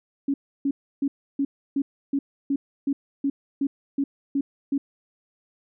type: tone bursts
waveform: sine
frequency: 278.1 Hz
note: C#4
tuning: 6 cents sharp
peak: -20 dBFS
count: 13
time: 0.28-4.78 s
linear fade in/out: 5 ms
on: 60 ms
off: 310 ms
effects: none